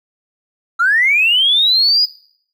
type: linear sweep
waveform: triangle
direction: up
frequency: 1318.5 to 5000 Hz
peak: -6 dBFS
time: 0.79-2.06 s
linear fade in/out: 20 ms
effects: noise-tail reverb RT60 0.6 s tail -23 dB re dry + tanh soft clip ceiling -8 dBFS